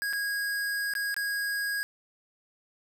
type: tone with dropouts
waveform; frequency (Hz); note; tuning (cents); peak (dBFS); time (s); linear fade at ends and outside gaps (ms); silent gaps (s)
square; 1644; G#6; -18; -29; 0.02-1.83; 0; 0.128-0.133 / 0.937-0.952 / 1.143-1.165
effects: none